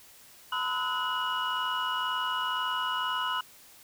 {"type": "tone cluster", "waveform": "sine", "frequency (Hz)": [930, 1012, 1285, 1469, 2920], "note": ["A#5", "B5", "E6", "F#6", "F#7"], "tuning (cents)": [-4, 42, -45, -13, -24], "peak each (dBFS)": [-39, -31, -33, -34, -33], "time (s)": [0.52, 3.41], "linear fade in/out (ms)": 5, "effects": ["tanh soft clip ceiling -21 dBFS", "white hiss -54 dBFS RMS until 3.83 s"]}